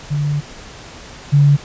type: tone pair in turn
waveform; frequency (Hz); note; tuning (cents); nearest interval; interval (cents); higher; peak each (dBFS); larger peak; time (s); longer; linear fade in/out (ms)
sine; 146.2 / 143.36; D3 / D3; -7 / -41; unison; 34; first; -15 / -7; second; 0.1-0.41 / 1.32-1.57; first; 20
effects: pink hiss -36 dBFS RMS until 1.64 s + resampled to 16000 Hz